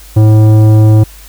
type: tone with tanh clipping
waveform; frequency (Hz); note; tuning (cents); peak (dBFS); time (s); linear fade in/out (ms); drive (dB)
sine; 108.2; A2; -29; -4; 0.16-1.04; 10; 13
effects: added 50 Hz sine -33 dBFS peak until 1.28 s + white hiss -37 dBFS RMS until 1.28 s